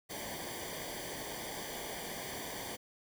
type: noise with comb filter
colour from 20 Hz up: pink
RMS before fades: -42 dBFS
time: 0.09-2.77 s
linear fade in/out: 20 ms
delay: 0.75 ms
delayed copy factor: -0.8
effects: none